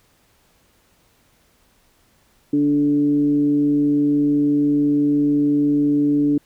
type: tone with frequency modulation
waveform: sine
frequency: 291 Hz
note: D4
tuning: 16 cents flat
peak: -14 dBFS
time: 2.53-6.38 s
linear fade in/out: 5 ms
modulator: 146 Hz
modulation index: 0.36
effects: pink hiss -59 dBFS RMS until 6.45 s